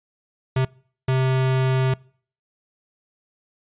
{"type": "tone bursts at uneven times", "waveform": "square", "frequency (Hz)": 130.81, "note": "C3", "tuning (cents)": 0, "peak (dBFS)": -18, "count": 2, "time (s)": [[0.56, 0.65], [1.08, 1.94]], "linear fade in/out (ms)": 5, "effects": ["noise-tail reverb RT60 0.5 s tail -24 dB re dry", "resampled to 8000 Hz"]}